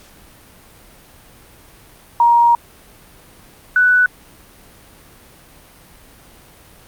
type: tone pair in turn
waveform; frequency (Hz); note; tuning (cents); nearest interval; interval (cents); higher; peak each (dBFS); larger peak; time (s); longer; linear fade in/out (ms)
sine; 943 / 1486.1; A#5 / F#6; +20 / +7; minor sixth; 787; second; -8 / -9; first; 2.2-2.55 / 3.76-4.06; first; 2
effects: pink hiss -45 dBFS RMS until 6.87 s + Opus 48 kbps